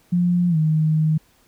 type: tone with pitch glide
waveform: sine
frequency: 176.3 to 156.16 Hz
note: F3 to D#3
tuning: +17 to +7 cents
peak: -15 dBFS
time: 0.12-1.18 s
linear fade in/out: 10 ms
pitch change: -210 cents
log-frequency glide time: 0.49-0.57 s
effects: pink hiss -58 dBFS RMS until 1.47 s